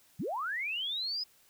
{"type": "linear sweep", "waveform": "sine", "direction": "up", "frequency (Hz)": [111.4, 5100], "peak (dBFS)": -32, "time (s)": [0.19, 1.24], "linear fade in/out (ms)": 10, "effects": ["white hiss -64 dBFS RMS until 1.49 s"]}